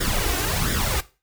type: noise with flanger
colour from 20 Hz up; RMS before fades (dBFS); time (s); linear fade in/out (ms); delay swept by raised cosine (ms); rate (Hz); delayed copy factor
pink; -23; 0-1.01; 10; 0.56 to 2.76; 1.4; +0.7
effects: noise-tail reverb RT60 0.3 s tail -17 dB re dry